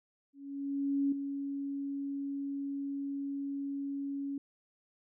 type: tone with ADSR envelope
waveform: sine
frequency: 279 Hz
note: C#4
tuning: 11 cents sharp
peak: -26 dBFS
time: 0.33-4.38 s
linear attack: 790 ms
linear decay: 5 ms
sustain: -8 dB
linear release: 3 ms
effects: none